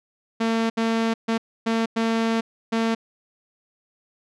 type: tone bursts at uneven times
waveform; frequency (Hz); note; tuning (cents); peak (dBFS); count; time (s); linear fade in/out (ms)
sawtooth; 226.6; A#3; -49; -16; 6; 0.4-0.7 / 0.77-1.14 / 1.28-1.38 / 1.66-1.86 / 1.96-2.41 / 2.72-2.95; 10
effects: low-pass 5000 Hz 12 dB/octave